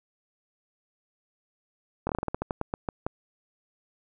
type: slowing click train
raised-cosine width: 1 ms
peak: -14 dBFS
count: 14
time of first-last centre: 2.07-3.065 s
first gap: 22 ms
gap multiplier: 1.19
effects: none